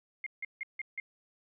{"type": "tone bursts", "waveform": "sine", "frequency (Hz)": 2124, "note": "C7", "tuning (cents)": 25, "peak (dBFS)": -34, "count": 5, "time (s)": [0.24, 1], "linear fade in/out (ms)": 2, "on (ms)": 24, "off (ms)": 160, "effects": []}